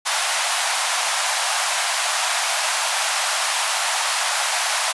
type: high-pass noise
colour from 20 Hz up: pink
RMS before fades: -21 dBFS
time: 0.05-4.93 s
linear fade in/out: 20 ms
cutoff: 670 Hz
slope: 48 dB/octave
effects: resampled to 24000 Hz